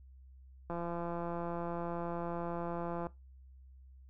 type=click train; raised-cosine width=1 ms; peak=-26 dBFS; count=406; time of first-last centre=0.7-3.068 s; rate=171 Hz; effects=noise-tail reverb RT60 0.2 s tail -19 dB re dry + added 65 Hz sine -53 dBFS peak until 4.09 s